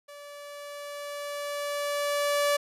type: tone with level ramp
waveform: sawtooth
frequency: 578 Hz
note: D5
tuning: 28 cents flat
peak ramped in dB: -40 to -18 dBFS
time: 0.08-2.57 s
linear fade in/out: 10 ms
effects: resampled to 32000 Hz